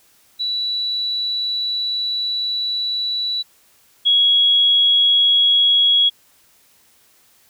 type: tone pair in turn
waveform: sine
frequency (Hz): 3942 / 3326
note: B7 / G#7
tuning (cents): -4 / +2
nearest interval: minor third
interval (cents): 294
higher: first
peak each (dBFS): -19 / -11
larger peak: second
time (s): 0.39-3.43 / 4.05-6.1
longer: first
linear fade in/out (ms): 20
effects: white hiss -55 dBFS RMS until 7.49 s